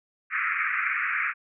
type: band-pass noise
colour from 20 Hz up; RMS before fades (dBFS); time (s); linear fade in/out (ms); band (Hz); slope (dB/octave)
white; -27; 0.3-1.34; 50; 1200 to 2400; 96
effects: none